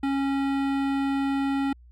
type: tone with hard clipping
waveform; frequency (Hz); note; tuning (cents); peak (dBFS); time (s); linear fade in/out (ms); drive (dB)
sine; 274.8; C#4; -15; -25; 0.03-1.73; 5; 17
effects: added 60 Hz sine -48 dBFS peak until 1.91 s